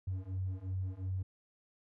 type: beating tone pair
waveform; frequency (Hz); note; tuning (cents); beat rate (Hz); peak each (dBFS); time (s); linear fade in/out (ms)
triangle; 92.5 / 95.3; F#2 / G2; 0 / -48; 2.8; -35 / -34; 0.07-1.23; 10
effects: tanh soft clip ceiling -31 dBFS